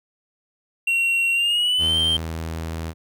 triangle tone with pitch glide, 2739 to 3146 Hz, F7 to G7, -34 to +6 cents, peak -16 dBFS, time 0.87-2.17 s, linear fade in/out 5 ms, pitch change +240 cents, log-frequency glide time 1.33-1.99 s
sawtooth tone, 81.3 Hz, E2, 23 cents flat, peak -23 dBFS, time 1.78-2.94 s, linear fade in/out 50 ms
effects none

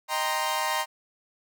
sawtooth chord, C minor seventh, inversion first, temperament equal, 622.3 / 784 / 932.3 / 1046.5 Hz, Eb5 / G5 / Bb5 / C6, 0 / 0 / 0 / 0 cents, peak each -30 / -29 / -25 / -27 dBFS, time 0.08-0.86 s, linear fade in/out 50 ms, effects none

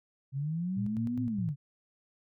sine linear two-way sweep, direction up then down, 130.81 to 256.2 to 130.81 Hz, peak -30 dBFS, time 0.32-1.56 s, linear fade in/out 50 ms, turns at 1.22 s
sine tone with tremolo, 114.4 Hz, A#2, 32 cents flat, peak -33 dBFS, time 0.76-1.52 s, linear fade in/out 20 ms, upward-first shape square, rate 4.8 Hz, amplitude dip 70%
effects none

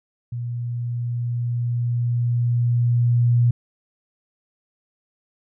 sine tone with level ramp, 120 Hz, B2, 49 cents flat, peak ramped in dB -25 to -13 dBFS, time 0.32-3.51 s, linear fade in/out 5 ms, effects none

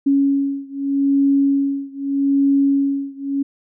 sine beating tone pair, 277.2 / 278.01 Hz, C#4 / C#4, 0 / +5 cents, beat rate 0.81 Hz, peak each -17 / -18 dBFS, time 0.06-3.43 s, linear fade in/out 10 ms, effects none

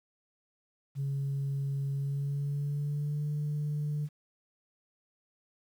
sine tone with pitch glide, 138.59 to 148.54 Hz, C#3 to D3, 0 to +20 cents, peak -28 dBFS, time 0.95-4.09 s, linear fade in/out 50 ms, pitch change +120 cents, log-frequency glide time 1.93-3.27 s, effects tanh soft clip ceiling -27 dBFS + 10-bit

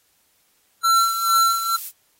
square tone with tremolo, 1351 Hz, E6, 42 cents sharp, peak -14 dBFS, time 0.83-1.77 s, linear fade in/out 20 ms, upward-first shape sine, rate 2.2 Hz, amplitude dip 70%
violet noise, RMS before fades -30 dBFS, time 0.92-1.92 s, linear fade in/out 50 ms
effects white hiss -63 dBFS RMS until 2.19 s + AAC 48 kbps

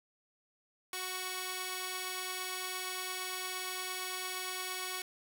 5% pulse tone pair together, 370 / 1118.7 Hz, F#4 / C#6, 0 / +15 cents, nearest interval octave + perfect fifth, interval 1915 cents, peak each -28 dBFS, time 0.93-5.02 s, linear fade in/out 2 ms, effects none

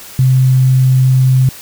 sine tone, 130 Hz, C3, 11 cents flat, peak -6 dBFS, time 0.19-1.49 s, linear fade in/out 2 ms, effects white hiss -33 dBFS RMS until 1.61 s

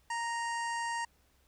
harmonic tone with a mistuned harmonic, 932.3 Hz, A#5, in tune, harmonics 1 / 2 / 3 / 5 / 6 / 7 / 8 / 9 / 10, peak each -34 / -38 / -47 / -50 / -52 / -53 / -50 / -53 / -55 dBFS, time 0.1-1.05 s, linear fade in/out 5 ms, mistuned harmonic 10, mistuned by -54 cents, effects added 66 Hz sine -70 dBFS peak until 1.47 s + pink hiss -70 dBFS RMS until 1.47 s

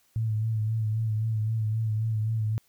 sine tone with vibrato, 110 Hz, A2, in tune, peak -24 dBFS, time 0.16-2.58 s, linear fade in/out 0 ms, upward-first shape sine, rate 3.8 Hz, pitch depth 41 cents each way, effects white hiss -66 dBFS RMS until 2.68 s

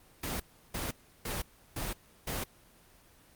pink noise bursts, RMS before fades -35 dBFS, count 5, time 0.23-2.44 s, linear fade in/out 5 ms, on 170 ms, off 340 ms, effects pink hiss -60 dBFS RMS until 3.35 s + Opus 24 kbps

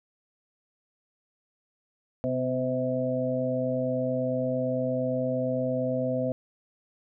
harmonic tone with a mistuned harmonic, 128.8 Hz, C3, 27 cents flat, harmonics 1 / 2 / 4 / 5, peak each -33 / -30 / -29 / -31 dBFS, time 2.24-6.32 s, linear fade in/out 0 ms, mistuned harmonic 2, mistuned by -29 cents, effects none

